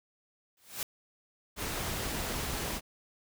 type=noise with exponential growth; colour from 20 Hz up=white; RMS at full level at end=-32 dBFS; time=0.57-0.83 s; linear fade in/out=2 ms; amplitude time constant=56 ms
type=noise; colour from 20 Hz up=pink; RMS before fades=-35 dBFS; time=1.56-2.81 s; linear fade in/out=50 ms
effects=none